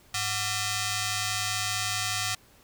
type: ring-modulated tone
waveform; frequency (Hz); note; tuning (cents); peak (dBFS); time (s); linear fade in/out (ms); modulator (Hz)
5% pulse; 635; D#5; +35; -13; 0.14-2.35; 5; 533
effects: pink hiss -58 dBFS RMS until 2.63 s